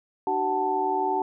sine tone cluster, 302.3 / 380.4 / 749 / 881 Hz, D#4 / F#4 / F#5 / A5, -50 / +48 / +21 / +2 cents, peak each -34 / -28 / -29 / -25 dBFS, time 0.27-1.22 s, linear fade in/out 2 ms, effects none

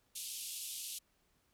white band-pass noise, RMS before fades -44 dBFS, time 0.15-0.99 s, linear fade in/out 10 ms, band 2700 to 13000 Hz, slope 48 dB/octave, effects pink hiss -75 dBFS RMS until 1.53 s

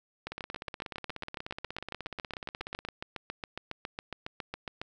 two click trains, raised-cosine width 0.3 ms, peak -22 / -20 dBFS, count 43 / 34, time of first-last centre 0.32-2.85 / 0.27-4.815 s, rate 16.6 / 7.26 Hz, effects none

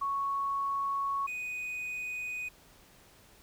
sine / triangle tone pair in turn, 1108.7 / 2489 Hz, C#6 / D#7, 0 / 0 cents, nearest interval octave + major second, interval 1400 cents, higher second, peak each -29 / -33 dBFS, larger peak first, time 0.01-1.27 / 1.27-2.49 s, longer first, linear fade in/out 10 ms, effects pink hiss -59 dBFS RMS until 3.42 s

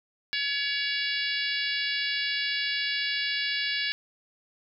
harmonic tone, 566 Hz, C#5, 36 cents sharp, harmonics 3 / 4 / 5 / 6 / 7 / 8 / 9, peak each -32 / -33 / -34 / -35 / -35 / -36 / -37 dBFS, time 0.33-3.92 s, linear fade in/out 0 ms, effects none

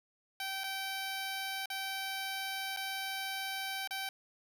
10% pulse tone with dropouts, 774 Hz, G5, 22 cents flat, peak -28 dBFS, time 0.4-4.09 s, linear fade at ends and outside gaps 2 ms, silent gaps 0.636-0.64 / 1.658-1.701 / 2.764-2.771 / 3.875-3.908 s, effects none

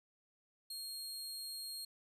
sawtooth tone, 4248 Hz, C8, 25 cents sharp, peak -40 dBFS, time 0.7-1.85 s, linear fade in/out 5 ms, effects resampled to 32000 Hz + 12-bit

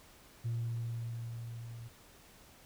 sine tone with level ramp, 116.54 Hz, A#2, in tune, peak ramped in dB -30 to -44 dBFS, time 0.44-1.89 s, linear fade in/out 20 ms, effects tanh soft clip ceiling -30 dBFS + pink hiss -59 dBFS RMS until 2.65 s

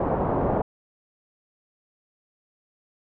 white low-pass noise, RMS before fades -24 dBFS, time 0-0.62 s, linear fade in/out 5 ms, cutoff 840 Hz, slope 24 dB/octave, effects none

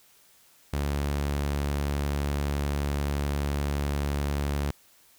sawtooth tone, 71.6 Hz, D2, 43 cents flat, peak -22 dBFS, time 0.73-4.71 s, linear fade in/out 5 ms, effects white hiss -59 dBFS RMS until 5.18 s

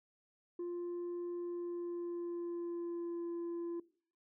sine tone with pitch glide, 349.2 to 341.4 Hz, F4 to F4, 0 to -39 cents, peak -35 dBFS, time 0.59-3.8 s, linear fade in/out 5 ms, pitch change -39 cents, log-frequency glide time 1.35-3.28 s, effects noise-tail reverb RT60 0.5 s tail -21 dB re dry + tanh soft clip ceiling -37 dBFS

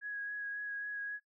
sine tone with vibrato, 1661.2 Hz, G#6, in tune, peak -37 dBFS, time 0.01-1.2 s, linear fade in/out 50 ms, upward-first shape sine, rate 3.7 Hz, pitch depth 15 cents each way, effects noise-tail reverb RT60 0.1 s tail -21 dB re dry

